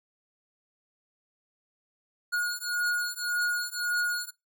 square beating tone pair, 1441 / 1442.8 Hz, F#6 / F#6, -46 / -44 cents, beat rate 1.8 Hz, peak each -31 dBFS, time 2.32-4.31 s, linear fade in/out 20 ms, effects noise-tail reverb RT60 0.2 s tail -23 dB re dry

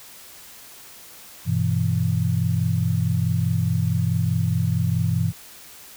sine chord, E minor, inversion first, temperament just, 98.89 / 123.61 / 164.81 Hz, G2 / B2 / E3, +16 / +2 / 0 cents, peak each -23 dBFS, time 1.45-5.33 s, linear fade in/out 50 ms, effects white hiss -44 dBFS RMS until 5.96 s

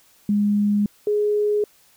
sine tone pair in turn, 205.9 / 417.3 Hz, G#3 / G#4, -15 / +8 cents, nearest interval octave, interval 1223 cents, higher second, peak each -16 / -17 dBFS, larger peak first, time 0.29-0.86 / 1.07-1.64 s, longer neither, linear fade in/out 2 ms, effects white hiss -56 dBFS RMS until 1.96 s

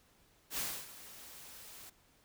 white noise with ADSR envelope, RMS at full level -36 dBFS, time 0.5-1.9 s, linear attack 77 ms, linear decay 280 ms, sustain -16 dB, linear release 10 ms, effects pink hiss -68 dBFS RMS until 2.24 s

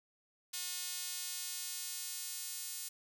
sawtooth tone with high-pass filter sweep, 360 Hz, F#4, 47 cents flat, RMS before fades -42 dBFS, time 0.53-2.89 s, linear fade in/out 10 ms, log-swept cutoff 4500 to 7100 Hz, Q 0.75, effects none

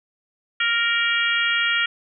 harmonic tone with a mistuned harmonic, 466.2 Hz, A#4, in tune, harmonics 3 / 4 / 5 / 6 / 7, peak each -23 / -24 / -25 / -26 / -26 dBFS, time 0.6-1.86 s, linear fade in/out 5 ms, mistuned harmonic 6, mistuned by +20 cents, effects none

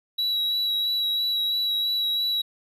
triangle tone with vibrato, 3900 Hz, B7, 23 cents flat, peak -21 dBFS, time 0.18-2.42 s, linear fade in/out 10 ms, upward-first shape sine, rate 3 Hz, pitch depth 16 cents each way, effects none

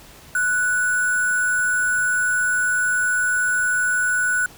sine tone with sample-and-hold, 1480 Hz, F#6, in tune, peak -17 dBFS, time 0.35-4.46 s, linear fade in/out 2 ms, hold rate 8820 Hz, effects pink hiss -45 dBFS RMS until 4.57 s

